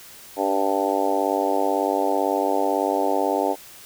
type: harmonic tone with a mistuned harmonic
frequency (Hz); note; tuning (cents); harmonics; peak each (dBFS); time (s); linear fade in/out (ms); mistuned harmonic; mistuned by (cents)
98; G2; 0; 3 / 4 / 5 / 6 / 7 / 8 / 9; -27 / -27 / -27 / -27 / -27 / -27 / -27; 0.36-3.56; 50; 3; -19
effects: white hiss -44 dBFS RMS until 3.85 s